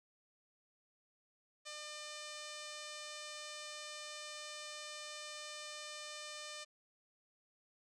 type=tone; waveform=5% pulse; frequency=601 Hz; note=D5; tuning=40 cents sharp; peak=-34 dBFS; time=1.65-6.65 s; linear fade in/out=20 ms; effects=resampled to 22050 Hz